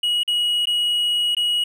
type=tone with dropouts; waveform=triangle; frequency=2906 Hz; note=F#7; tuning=32 cents flat; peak=-16 dBFS; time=0.03-1.64 s; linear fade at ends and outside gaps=5 ms; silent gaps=0.234-0.277 / 0.656-0.67 / 1.35-1.367 s; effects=none